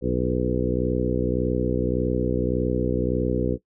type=harmonic tone with a mistuned harmonic; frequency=61.74 Hz; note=B1; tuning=in tune; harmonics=1 / 2 / 3 / 4 / 5 / 6 / 7 / 8; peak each=-29 / -29 / -29 / -29 / -29 / -29 / -29 / -29 dBFS; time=0.01-3.58 s; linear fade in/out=50 ms; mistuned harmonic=8; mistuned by=+18 cents; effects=noise-tail reverb RT60 0.1 s tail -19 dB re dry